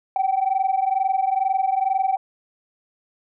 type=tone pair together; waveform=sine; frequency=757.8 / 780 Hz; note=F#5 / G5; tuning=+41 / -9 cents; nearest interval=unison; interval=50 cents; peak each=-20 dBFS; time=0.16-2.17 s; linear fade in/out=2 ms; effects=tanh soft clip ceiling -13 dBFS